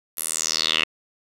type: tone with band-pass filter sweep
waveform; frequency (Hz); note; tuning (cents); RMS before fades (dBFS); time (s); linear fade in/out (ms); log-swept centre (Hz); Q
10% pulse; 80; D#2; +49; -24; 0.17-0.84; 5; 12000 to 2600; 4.5
effects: none